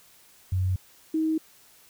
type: tone pair in turn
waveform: sine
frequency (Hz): 92.8 / 316.8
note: F#2 / D#4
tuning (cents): +6 / +31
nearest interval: octave + major sixth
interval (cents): 2125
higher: second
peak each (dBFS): -22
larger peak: neither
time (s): 0.52-0.76 / 1.14-1.38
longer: neither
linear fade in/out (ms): 5
effects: white hiss -56 dBFS RMS until 1.89 s